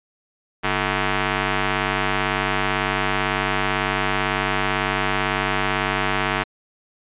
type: ring-modulated tone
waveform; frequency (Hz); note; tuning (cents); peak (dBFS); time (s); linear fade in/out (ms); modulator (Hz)
5% pulse; 196; G3; 0; -5; 0.63-6.44; 20; 539
effects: resampled to 8000 Hz